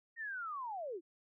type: linear sweep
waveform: sine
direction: down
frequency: 1876 to 308.6 Hz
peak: -39 dBFS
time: 0.16-1.01 s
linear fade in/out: 50 ms
effects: none